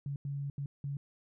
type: tone bursts at uneven times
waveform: sine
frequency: 140.8 Hz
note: C#3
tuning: 27 cents sharp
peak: -34 dBFS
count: 4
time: 0.06-0.16 / 0.25-0.5 / 0.58-0.66 / 0.84-0.97 s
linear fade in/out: 2 ms
effects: none